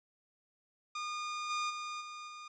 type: tone with level steps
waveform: sawtooth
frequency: 1218 Hz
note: D#6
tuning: 37 cents flat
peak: -33 / -29 / -35 / -40 / -42 dBFS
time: 0.95-2.48 s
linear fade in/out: 5 ms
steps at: 1.49 / 1.69 / 2 / 2.27 s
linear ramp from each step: 20 ms
effects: resampled to 16000 Hz